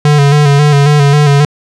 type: tone with vibrato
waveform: square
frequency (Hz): 144.8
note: D3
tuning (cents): -24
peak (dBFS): -5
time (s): 0.05-1.45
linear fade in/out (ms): 2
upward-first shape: square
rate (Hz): 3.7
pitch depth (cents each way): 40
effects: low-pass 7000 Hz 12 dB/octave